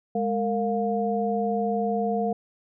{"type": "tone cluster", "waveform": "sine", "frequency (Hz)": [207.2, 459.1, 706], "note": ["G#3", "A#4", "F5"], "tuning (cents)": [-4, -26, 19], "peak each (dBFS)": -27, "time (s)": [0.15, 2.33], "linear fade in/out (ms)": 5, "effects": []}